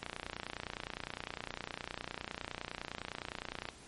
click train, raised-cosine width 0.3 ms, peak -22 dBFS, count 110, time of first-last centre 0.03-3.688 s, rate 29.8 Hz, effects pink hiss -55 dBFS RMS until 3.87 s + MP3 48 kbps

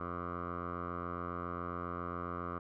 10% pulse tone with low-pass filter, 87.31 Hz, F2, in tune, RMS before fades -40 dBFS, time 0-2.59 s, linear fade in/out 5 ms, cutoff 1200 Hz, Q 5.9, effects none

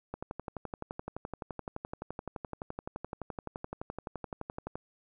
click train, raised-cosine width 1 ms, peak -23 dBFS, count 55, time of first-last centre 0.14-4.755 s, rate 11.7 Hz, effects none

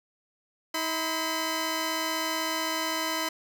10% pulse tone pair together, 319.7 / 1015 Hz, D#4 / B5, +47 / +47 cents, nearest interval octave + minor sixth, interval 2000 cents, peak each -22 dBFS, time 0.74-3.29 s, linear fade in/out 5 ms, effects none

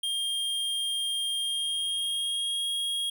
square tone with pitch glide, 3213 to 3275 Hz, G7 to G#7, +42 to -25 cents, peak -28 dBFS, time 0.03-3.1 s, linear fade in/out 5 ms, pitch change +33 cents, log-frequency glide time 1.37-2.68 s, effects none

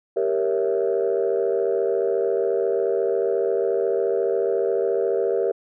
sine chord, G diminished seventh, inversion none, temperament equal, 392 / 466.2 / 554.4 / 659.3 Hz, G4 / Bb4 / Db5 / Fb5, 0 / 0 / 0 / 0 cents, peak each -22 / -22 / -27 / -28 dBFS, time 0.16-5.52 s, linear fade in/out 10 ms, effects tanh soft clip ceiling -12 dBFS

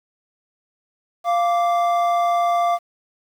triangle tone pair together, 695 / 1169.6 Hz, F5 / D6, -9 / -7 cents, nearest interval major sixth, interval 902 cents, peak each -15 / -21 dBFS, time 1.24-2.79 s, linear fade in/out 50 ms, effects 8-bit

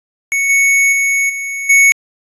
square tone with level steps, 2217 Hz, C#7, in tune, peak -13 / -9 / -12 / -20 / -6 dBFS, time 0.32-1.92 s, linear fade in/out 0 ms, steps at 0.49 / 0.92 / 1.29 / 1.69 s, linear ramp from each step 10 ms, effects resampled to 24000 Hz

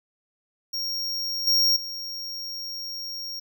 square tone with level steps, 5570 Hz, F8, 5 cents flat, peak -27 / -18 / -32 dBFS, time 0.73-3.4 s, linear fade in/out 10 ms, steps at 1.47 / 1.76 s, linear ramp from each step 5 ms, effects none

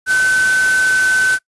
sine tone in noise, 1521 Hz, F#6, 47 cents sharp, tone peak -11 dBFS, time 0.06-1.39 s, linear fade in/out 50 ms, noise white, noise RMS -23 dBFS, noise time 0.06-1.39 s, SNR +9 dB, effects noise-tail reverb RT60 0.1 s tail -21 dB re dry + resampled to 24000 Hz

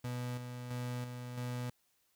35% pulse tone with tremolo, 123.47 Hz, B2, in tune, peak -35 dBFS, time 0.04-1.7 s, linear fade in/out 5 ms, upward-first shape square, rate 1.5 Hz, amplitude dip 45%, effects white hiss -75 dBFS RMS until 2.15 s

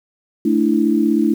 sine chord, A suspended fourth, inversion none, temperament equal, 220 / 293.7 / 329.6 Hz, A3 / D4 / E4, 0 / 0 / 0 cents, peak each -17 dBFS, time 0.45-1.34 s, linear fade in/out 5 ms, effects 7-bit

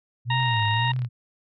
sine tone with vibrato, 116.54 Hz, A#2, in tune, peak -23 dBFS, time 0.25-1.09 s, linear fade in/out 50 ms, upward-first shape sine, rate 1.8 Hz, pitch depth 160 cents each way
harmonic tone, 932.3 Hz, A#5, in tune, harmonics 1 / 2 / 3 / 4, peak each -25 / -28 / -30 / -31 dBFS, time 0.3-0.92 s, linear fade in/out 5 ms
click train, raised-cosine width 0.3 ms, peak -28 dBFS, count 24, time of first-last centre 0.4-1.048 s, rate 35.5 Hz
effects none

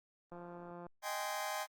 click train, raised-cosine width 1 ms, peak -36 dBFS, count 96, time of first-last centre 0.32-0.866 s, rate 174 Hz
sawtooth chord, Ab major seventh, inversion second, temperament just, 623 / 778.7 / 830.6 / 1038.3 Hz, Eb5 / G5 / Ab5 / C6, +2 / -12 / 0 / -14 cents, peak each -39 dBFS, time 1.02-1.67 s, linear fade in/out 50 ms
effects Opus 32 kbps

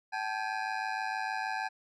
25% pulse ring-modulated tone, 816 Hz, G#5, 31 cents flat, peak -25 dBFS, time 0.12-1.69 s, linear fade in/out 20 ms, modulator 53.2 Hz, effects low-pass 4000 Hz 12 dB/octave

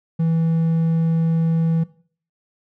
triangle tone, 163.8 Hz, E3, 11 cents flat, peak -14 dBFS, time 0.19-1.84 s, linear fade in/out 10 ms, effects noise-tail reverb RT60 0.5 s tail -19 dB re dry

